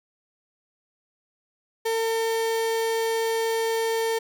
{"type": "tone", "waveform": "35% pulse", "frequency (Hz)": 452.1, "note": "A4", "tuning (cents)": 47, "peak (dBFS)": -21, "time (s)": [1.85, 4.19], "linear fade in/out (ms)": 10, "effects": []}